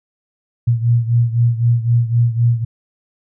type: beating tone pair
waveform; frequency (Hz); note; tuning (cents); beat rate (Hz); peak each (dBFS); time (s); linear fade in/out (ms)
sine; 117.1 / 121; A#2 / B2; +8 / -35; 3.9; -13 / -17; 0.67-2.65; 10
effects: none